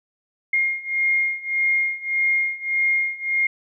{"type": "beating tone pair", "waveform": "sine", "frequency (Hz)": [2131, 2132.7], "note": ["C7", "C7"], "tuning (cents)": [31, 33], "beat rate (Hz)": 1.7, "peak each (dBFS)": [-23, -21], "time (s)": [0.53, 3.47], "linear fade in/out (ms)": 5, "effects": []}